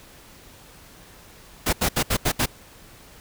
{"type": "noise bursts at uneven times", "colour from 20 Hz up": "pink", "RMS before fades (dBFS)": -21, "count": 6, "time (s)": [[1.66, 1.73], [1.81, 1.89], [1.96, 2.03], [2.1, 2.17], [2.25, 2.32], [2.39, 2.46]], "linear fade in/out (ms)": 10, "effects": ["pink hiss -48 dBFS RMS until 3.2 s"]}